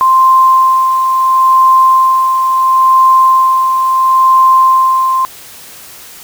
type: tone with tremolo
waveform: sine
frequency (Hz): 1046.5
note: C6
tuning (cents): 0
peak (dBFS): -3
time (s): 0.01-5.25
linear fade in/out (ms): 0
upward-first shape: sine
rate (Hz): 0.73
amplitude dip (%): 45
effects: white hiss -33 dBFS RMS until 6.23 s